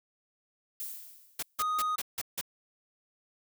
violet noise with exponential decay, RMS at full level -36 dBFS, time 0.8-1.59 s, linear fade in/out 0 ms, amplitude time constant 170 ms
white noise bursts, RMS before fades -34 dBFS, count 6, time 1.39-2.412 s, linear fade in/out 5 ms, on 37 ms, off 160 ms
triangle tone, 1244.5 Hz, D#6, in tune, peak -26 dBFS, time 1.59-1.96 s, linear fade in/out 10 ms
effects none

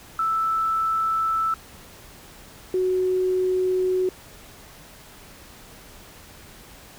sine tone pair in turn, 1318.5 / 370 Hz, E6 / F#4, 0 / 0 cents, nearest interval octave + minor seventh, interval 2200 cents, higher first, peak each -20 / -19 dBFS, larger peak second, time 0.19-1.54 / 2.74-4.09 s, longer neither, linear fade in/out 2 ms, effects pink hiss -46 dBFS RMS until 6.98 s

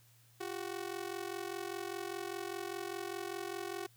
sawtooth ring-modulated tone, 371.9 Hz, F#4, 9 cents sharp, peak -32 dBFS, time 0.4-3.87 s, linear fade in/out 10 ms, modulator 22.5 Hz, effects added 117 Hz sine -64 dBFS peak until 3.96 s + white hiss -67 dBFS RMS until 3.96 s

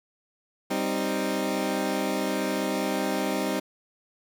20% pulse chord, C minor, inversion second, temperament equal, 196 / 261.6 / 311.1 Hz, G3 / C4 / Eb4, 0 / 0 / 0 cents, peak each -25 dBFS, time 0.7-3.6 s, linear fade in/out 10 ms, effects none

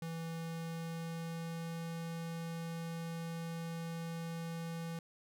square tone with pitch glide, 164.81 to 166.15 Hz, E3 to E3, 0 to +14 cents, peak -40 dBFS, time 0.02-4.99 s, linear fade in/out 2 ms, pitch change +14 cents, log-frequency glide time 0.3-1.83 s, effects none

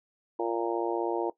harmonic tone, 115.9 Hz, A#2, 10 cents flat, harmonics 3 / 4 / 5 / 6 / 7 / 8, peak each -30 / -32 / -36 / -37 / -37 / -36 dBFS, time 0.39-1.3 s, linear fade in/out 5 ms, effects noise-tail reverb RT60 0.1 s tail -17 dB re dry

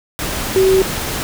sine tone in noise, 380.6 Hz, F#4, 49 cents sharp, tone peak -9 dBFS, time 0.56-0.82 s, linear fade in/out 0 ms, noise pink, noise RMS -22 dBFS, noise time 0.19-1.23 s, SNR +10 dB, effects none

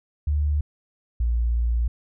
sine tone pair in turn, 73.8 / 58.42 Hz, D2 / A#1, +9 / +4 cents, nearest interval major third, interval 405 cents, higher first, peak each -19 dBFS, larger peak neither, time 0.27-0.61 / 1.2-1.88 s, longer second, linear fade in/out 5 ms, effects none

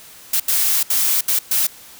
blue noise bursts at uneven times, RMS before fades -17 dBFS, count 5, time 0.33-0.4 / 0.48-0.83 / 0.9-1.21 / 1.28-1.39 / 1.51-1.67 s, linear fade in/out 5 ms, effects white hiss -42 dBFS RMS until 1.99 s

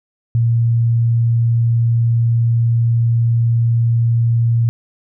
sine tone, 116.54 Hz, A#2, in tune, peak -11 dBFS, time 0.35-4.69 s, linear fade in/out 0 ms, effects none

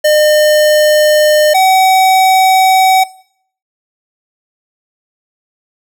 square tone pair in turn, 606 / 756.6 Hz, D#5 / F#5, -46 / +38 cents, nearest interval major third, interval 384 cents, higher second, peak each -7 dBFS, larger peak neither, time 0.04-1.54 / 1.54-3.04 s, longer neither, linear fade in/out 10 ms, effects noise-tail reverb RT60 0.6 s tail -20 dB re dry

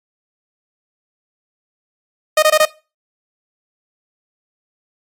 sawtooth tone bursts, 618 Hz, D#5, 12 cents flat, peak -5 dBFS, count 4, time 2.37-2.653 s, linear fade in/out 5 ms, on 55 ms, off 21 ms, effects noise-tail reverb RT60 0.3 s tail -19 dB re dry + AAC 48 kbps

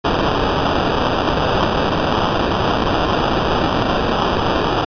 violet noise with sample-and-hold, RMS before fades -17 dBFS, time 0.04-4.85 s, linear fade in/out 10 ms, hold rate 2100 Hz, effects resampled to 11025 Hz

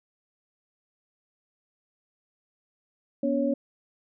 sine tone cluster, 244.3 / 284.6 / 555 Hz, B3 / C#4 / C#5, -19 / +46 / +2 cents, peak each -27 dBFS, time 3.23-3.54 s, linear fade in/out 5 ms, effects none

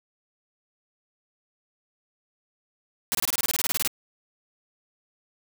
white noise bursts, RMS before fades -25 dBFS, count 15, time 3.12-3.876 s, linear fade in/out 0 ms, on 28 ms, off 24 ms, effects none

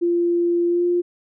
sine tone with pitch glide, 345.3 to 351.1 Hz, F4 to F4, -20 to +9 cents, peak -16 dBFS, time 0.01-1.02 s, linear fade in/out 20 ms, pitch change +29 cents, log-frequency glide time 0.67-0.85 s, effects none

